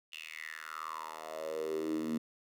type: tone with high-pass filter sweep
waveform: 10% pulse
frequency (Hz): 79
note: D#2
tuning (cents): +27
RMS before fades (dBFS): -39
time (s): 0.12-2.18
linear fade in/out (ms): 10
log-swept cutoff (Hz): 2900 to 230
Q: 7.2
effects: none